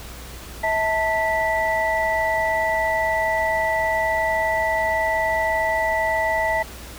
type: tone cluster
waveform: sine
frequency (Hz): 646 / 887 / 1965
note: E5 / A5 / B6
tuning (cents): -35 / +14 / -9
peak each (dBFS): -23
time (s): 0.63-6.63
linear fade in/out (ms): 10
effects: added 60 Hz sine -38 dBFS peak until 6.98 s + pink hiss -39 dBFS RMS until 6.98 s